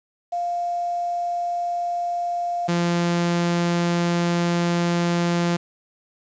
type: tone pair in turn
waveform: sine / sawtooth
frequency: 698.5 / 172.52 Hz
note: F5 / F3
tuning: 0 / -21 cents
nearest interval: 2 octaves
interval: 2421 cents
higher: first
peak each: -22 / -15 dBFS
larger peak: second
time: 0.32-2.68 / 2.68-5.57 s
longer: second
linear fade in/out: 10 ms
effects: resampled to 16000 Hz + 8-bit